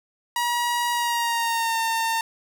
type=tone with pitch glide; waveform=sawtooth; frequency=958 to 907.9 Hz; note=A#5 to A#5; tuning=+47 to -46 cents; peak=-18 dBFS; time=0.36-2.21 s; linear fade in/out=2 ms; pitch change=-93 cents; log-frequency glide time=0.92-1.78 s; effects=none